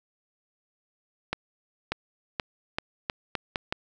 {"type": "accelerating click train", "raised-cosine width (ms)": 0.3, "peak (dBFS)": -11, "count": 8, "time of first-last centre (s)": [1.33, 3.725], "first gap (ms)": 590, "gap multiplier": 0.81, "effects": []}